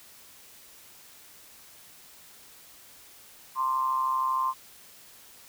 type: tone with amplitude modulation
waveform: sine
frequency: 1046.5 Hz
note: C6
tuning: in tune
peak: -21 dBFS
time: 3.55-4.54 s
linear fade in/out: 50 ms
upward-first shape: sine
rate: 133 Hz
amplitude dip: 65%
effects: white hiss -52 dBFS RMS until 5.48 s